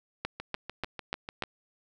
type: two click trains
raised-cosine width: 0.3 ms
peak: -15 / -21 dBFS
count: 5 / 8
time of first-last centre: 0.25-1.423 / 0.4-1.437 s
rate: 3.41 / 6.75 Hz
effects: none